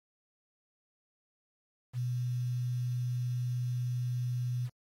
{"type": "tone with quantisation", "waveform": "sine", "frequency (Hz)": 123.47, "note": "B2", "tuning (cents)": 0, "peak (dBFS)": -30, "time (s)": [1.93, 4.7], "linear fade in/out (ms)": 50, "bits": 9, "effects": ["AAC 48 kbps"]}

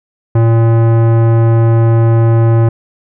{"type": "tone with tanh clipping", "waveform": "sine", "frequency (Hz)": 114.6, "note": "A#2", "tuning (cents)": -29, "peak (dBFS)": -8, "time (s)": [0.35, 2.69], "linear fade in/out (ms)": 5, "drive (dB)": 18, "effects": []}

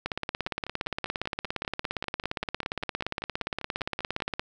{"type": "two click trains", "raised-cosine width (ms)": 0.3, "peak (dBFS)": [-21, -13], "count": [20, 76], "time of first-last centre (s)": [[0.47, 4.203], [0.06, 4.395]], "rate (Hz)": [5.09, 17.3], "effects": []}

